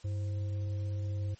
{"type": "tone with frequency modulation", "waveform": "sine", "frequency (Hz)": 98, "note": "G2", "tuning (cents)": 0, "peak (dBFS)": -31, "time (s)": [0.04, 1.35], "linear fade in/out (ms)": 10, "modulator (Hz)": 425, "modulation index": 0.23, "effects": ["white hiss -60 dBFS RMS until 1.39 s", "MP3 32 kbps"]}